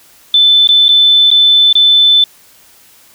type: tone with dropouts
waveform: sine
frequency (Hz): 3520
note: A7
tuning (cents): 0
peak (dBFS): -4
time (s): 0.34-2.24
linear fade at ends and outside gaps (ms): 2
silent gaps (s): 0.673-0.689 / 0.883-0.89 / 1.304-1.313 / 1.728-1.753
effects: white hiss -44 dBFS RMS until 3.14 s